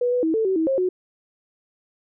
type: tone with pitch steps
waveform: sine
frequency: 489 / 494.4 / 321.7 / 443.5 / 380 / 321.5 / 536 / 366.6 Hz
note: B4 / B4 / E4 / A4 / F#4 / E4 / C5 / F#4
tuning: -17 / +2 / -42 / +14 / +46 / -43 / +42 / -16 cents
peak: -18 dBFS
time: 0.01-0.89 s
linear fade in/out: 5 ms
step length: 110 ms
effects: none